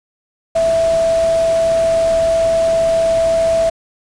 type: tone in noise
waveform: sine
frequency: 659.3 Hz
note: E5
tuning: in tune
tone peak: -11 dBFS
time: 0.55-3.7 s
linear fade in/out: 10 ms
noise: pink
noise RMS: -28 dBFS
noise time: 0.55-3.7 s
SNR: +14 dB
effects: resampled to 22050 Hz